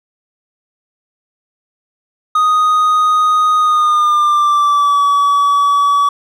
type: tone with pitch glide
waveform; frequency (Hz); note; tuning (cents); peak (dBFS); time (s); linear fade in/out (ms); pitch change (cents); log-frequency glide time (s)
triangle; 1244 to 1140.8; D#6 to C#6; -1 to +49; -7; 2.35-6.09; 5; -150; 3.57-5.03
effects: none